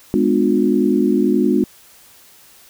sine chord, G# diminished seventh, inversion none, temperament just, 207.7 / 249.2 / 299 / 358.8 Hz, G#3 / B3 / D4 / F4, 0 / +16 / +31 / +47 cents, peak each -18 dBFS, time 0.14-1.64 s, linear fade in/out 0 ms, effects white hiss -47 dBFS RMS until 2.69 s

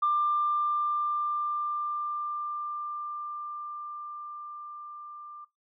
sine tone with level ramp, 1190 Hz, D6, 22 cents sharp, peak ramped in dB -21 to -41 dBFS, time 0.02-5.45 s, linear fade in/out 10 ms, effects noise-tail reverb RT60 0.2 s tail -24 dB re dry + tanh soft clip ceiling -17 dBFS

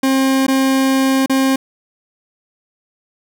40% pulse tone with dropouts, 266.8 Hz, C4, 34 cents sharp, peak -11 dBFS, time 0.03-1.56 s, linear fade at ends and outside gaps 5 ms, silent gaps 0.467-0.481 / 1.261-1.296 s, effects none

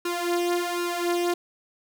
sawtooth tone with flanger, 349.2 Hz, F4, in tune, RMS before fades -26 dBFS, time 0.05-1.34 s, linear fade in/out 5 ms, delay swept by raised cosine 0.74 to 3.24 ms, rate 1.3 Hz, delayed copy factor +0.75, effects none

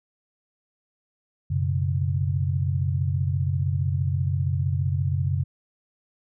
sine chord, F# suspended fourth, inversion none, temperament equal, 92.5 / 123.47 / 138.59 Hz, F#2 / B2 / C#3, 0 / 0 / 0 cents, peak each -24 / -30 / -25 dBFS, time 1.5-5.44 s, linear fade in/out 10 ms, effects none

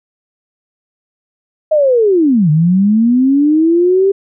sine linear two-way sweep, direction down then up, 634 to 147.7 to 397.4 Hz, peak -7 dBFS, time 1.71-4.12 s, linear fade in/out 10 ms, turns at 2.5 s, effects none

